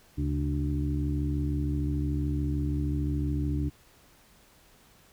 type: harmonic tone with a mistuned harmonic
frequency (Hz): 73.42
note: D2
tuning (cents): 0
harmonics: 1 / 2 / 3 / 4 / 5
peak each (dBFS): -29 / -31 / -41 / -32 / -44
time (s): 0.17-3.7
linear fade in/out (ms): 20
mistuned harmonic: 2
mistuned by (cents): -92
effects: pink hiss -59 dBFS RMS until 5.12 s